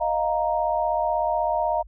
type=chord; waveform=sine; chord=Eb suspended second; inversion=none; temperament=equal; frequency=622.3 / 698.5 / 932.3 Hz; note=Eb5 / F5 / Bb5; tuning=0 / 0 / 0 cents; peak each=-25 dBFS; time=0-1.83 s; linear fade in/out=20 ms; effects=added 50 Hz sine -43 dBFS peak until 1.87 s